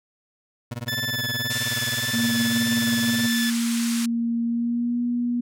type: tone with tremolo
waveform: 30% pulse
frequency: 119.5 Hz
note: A#2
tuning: 43 cents sharp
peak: -24 dBFS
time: 0.71-3.28 s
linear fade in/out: 5 ms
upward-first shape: sine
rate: 19 Hz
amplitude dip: 100%
type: tone with vibrato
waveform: 20% pulse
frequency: 1745 Hz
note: A6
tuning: 15 cents flat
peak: -20 dBFS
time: 0.88-3.5 s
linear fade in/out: 2 ms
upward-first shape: sine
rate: 1.8 Hz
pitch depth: 13 cents each way
type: band-pass noise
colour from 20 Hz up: white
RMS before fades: -32 dBFS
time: 1.5-4.06 s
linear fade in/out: 5 ms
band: 1100 to 10000 Hz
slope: 24 dB/octave
type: tone with pitch glide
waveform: sine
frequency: 233.1 to 241.2 Hz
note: A#3 to B3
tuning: 0 to -41 cents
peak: -21 dBFS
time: 2.13-5.41 s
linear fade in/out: 10 ms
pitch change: +59 cents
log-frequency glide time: 4.44-5.02 s
effects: none